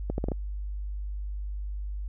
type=accelerating click train; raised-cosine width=2 ms; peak=-16 dBFS; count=5; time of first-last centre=0.1-0.318 s; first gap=81 ms; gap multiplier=0.74; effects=added 50 Hz sine -31 dBFS peak until 2.08 s